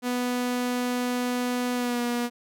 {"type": "tone with pitch glide", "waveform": "sawtooth", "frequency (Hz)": [246.9, 240.6], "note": ["B3", "B3"], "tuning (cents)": [0, -45], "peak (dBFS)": -21, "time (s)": [0.02, 2.3], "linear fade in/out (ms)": 50, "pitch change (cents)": -45, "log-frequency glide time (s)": [1.74, 2.01], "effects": []}